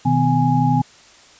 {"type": "tone cluster", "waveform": "sine", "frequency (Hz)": [127.1, 158.7, 251.8, 830], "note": ["C3", "D#3", "B3", "G#5"], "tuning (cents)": [-50, 35, 34, -1], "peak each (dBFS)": -19, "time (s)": [0.05, 0.82], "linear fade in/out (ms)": 10, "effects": ["white hiss -47 dBFS RMS until 1.39 s", "resampled to 16000 Hz"]}